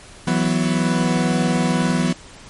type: chord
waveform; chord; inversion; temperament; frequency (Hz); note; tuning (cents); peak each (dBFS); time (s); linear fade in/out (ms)
40% pulse; E suspended second; none; equal; 164.81 / 185 / 246.9; E3 / F#3 / B3; 0 / 0 / 0; -20; 0.27-2.13; 5
effects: pink hiss -42 dBFS RMS until 2.49 s + MP3 48 kbps